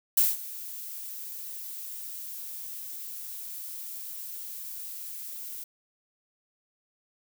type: noise with ADSR envelope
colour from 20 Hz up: violet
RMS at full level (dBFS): -20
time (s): 0.17-5.64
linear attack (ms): 6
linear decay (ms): 190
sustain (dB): -19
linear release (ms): 8
effects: none